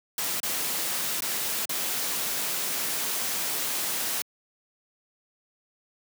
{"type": "noise with dropouts", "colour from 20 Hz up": "white", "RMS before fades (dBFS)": -29, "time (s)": [0.18, 4.22], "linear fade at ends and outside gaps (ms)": 2, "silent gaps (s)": [[0.401, 0.431], [1.206, 1.221], [1.654, 1.693]], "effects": ["high-pass 150 Hz 12 dB/octave"]}